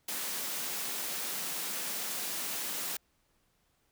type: high-pass noise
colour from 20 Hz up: white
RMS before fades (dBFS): -36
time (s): 0.08-2.97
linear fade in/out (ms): 5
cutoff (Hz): 150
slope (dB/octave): 96
effects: pink hiss -73 dBFS RMS until 3.91 s